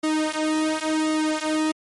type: tone with flanger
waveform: sawtooth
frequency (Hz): 311.4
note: D#4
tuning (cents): +2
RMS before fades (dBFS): -23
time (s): 0.03-1.72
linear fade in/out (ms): 10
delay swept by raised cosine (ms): 1.2 to 4.6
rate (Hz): 0.93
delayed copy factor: -1
effects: MP3 48 kbps